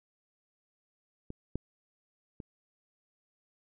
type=clicks; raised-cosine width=3 ms; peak=-27 / -20 / -29 dBFS; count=3; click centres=1.304 / 1.556 / 2.402 s; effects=none